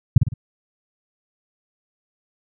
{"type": "tone with echo", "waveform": "sine", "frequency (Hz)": 121.8, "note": "B2", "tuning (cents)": -24, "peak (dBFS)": -3, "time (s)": [0.16, 0.18], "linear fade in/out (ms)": 5, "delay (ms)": 53, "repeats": 3, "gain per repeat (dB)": -7, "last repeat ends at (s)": 0.339, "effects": []}